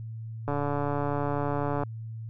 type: click train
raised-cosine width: 1 ms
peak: -16 dBFS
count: 196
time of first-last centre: 0.48-1.834 s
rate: 144 Hz
effects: added 112 Hz sine -35 dBFS peak until 2.29 s